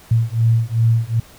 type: beating tone pair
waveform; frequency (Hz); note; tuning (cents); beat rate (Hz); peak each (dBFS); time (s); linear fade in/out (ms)
sine; 113.2 / 115.8; A2 / A#2; +50 / -11; 2.6; -16; 0.11-1.2; 5
effects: pink hiss -45 dBFS RMS until 1.38 s